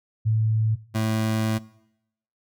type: tone pair in turn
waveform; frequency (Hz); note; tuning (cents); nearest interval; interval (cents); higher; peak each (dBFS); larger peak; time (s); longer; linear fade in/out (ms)
sine / 25% pulse; 110 / 110; A2 / A2; 0 / 0; unison; 0; neither; -18; neither; 0.25-0.76 / 0.94-1.59; second; 20
effects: noise-tail reverb RT60 0.8 s tail -21 dB re dry